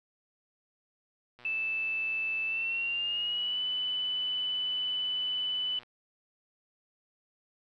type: click train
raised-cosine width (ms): 0.3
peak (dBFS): -37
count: 543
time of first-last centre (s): 1.39-5.833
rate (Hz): 122
type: tone with pitch glide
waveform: sine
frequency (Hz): 2637 to 2994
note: E7 to F#7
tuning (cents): 0 to +20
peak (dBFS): -29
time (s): 1.45-5.79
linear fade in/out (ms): 2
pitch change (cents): +220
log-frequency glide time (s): 2.46-3.61
effects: none